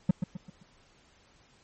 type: tone with echo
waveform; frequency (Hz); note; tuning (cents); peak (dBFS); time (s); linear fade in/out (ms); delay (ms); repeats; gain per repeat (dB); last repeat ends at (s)
triangle; 181; F#3; -38; -15; 0.09-0.11; 5; 130; 4; -8; 0.63
effects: pink hiss -62 dBFS RMS until 1.63 s + MP3 32 kbps